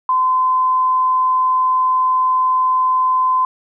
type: tone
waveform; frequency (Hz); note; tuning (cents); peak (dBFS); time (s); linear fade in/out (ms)
sine; 1026; C6; -34; -12; 0.09-3.45; 2
effects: none